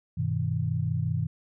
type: chord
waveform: sine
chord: G augmented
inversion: none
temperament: equal with one note detuned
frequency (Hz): 98 / 123.47 / 158.28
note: G2 / B2 / D#3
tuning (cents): 0 / 0 / +30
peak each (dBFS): -30 / -29 / -29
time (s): 0.17-1.27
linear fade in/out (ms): 10
effects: none